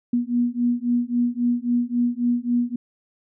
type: beating tone pair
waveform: sine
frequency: 239.6 / 243.3 Hz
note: A#3 / B3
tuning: +48 / -26 cents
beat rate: 3.7 Hz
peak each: -22 dBFS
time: 0.13-2.76 s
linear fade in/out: 5 ms
effects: none